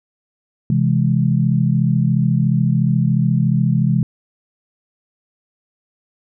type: chord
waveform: sine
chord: C augmented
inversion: none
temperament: equal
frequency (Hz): 130.81 / 164.81 / 207.7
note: C3 / E3 / G#3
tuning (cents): 0 / 0 / 0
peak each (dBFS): -16 / -17 / -19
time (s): 0.7-4.03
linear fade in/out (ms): 2
effects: none